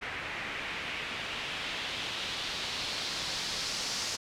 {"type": "noise with low-pass filter sweep", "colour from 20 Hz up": "white", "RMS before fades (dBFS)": -36, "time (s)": [0.01, 4.17], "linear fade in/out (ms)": 20, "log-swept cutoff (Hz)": [2100, 5500], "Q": 1.9, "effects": []}